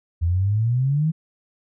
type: exponential sweep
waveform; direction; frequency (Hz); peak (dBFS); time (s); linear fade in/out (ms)
sine; up; 81.5 to 163.8; -17; 0.21-1.12; 20
effects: none